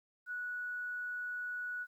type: tone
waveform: sine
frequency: 1470 Hz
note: F#6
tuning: 12 cents flat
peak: -37 dBFS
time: 0.26-1.87 s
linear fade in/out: 50 ms
effects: 12-bit